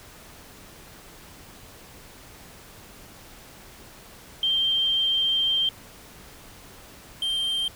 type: tone pair in turn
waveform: sine / triangle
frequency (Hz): 3157 / 3157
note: G7 / G7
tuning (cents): +12 / +12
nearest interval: unison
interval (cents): 0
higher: neither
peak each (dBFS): -20 / -22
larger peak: first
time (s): 4.43-5.69 / 7.22-7.68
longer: first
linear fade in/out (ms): 2
effects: pink hiss -47 dBFS RMS until 7.75 s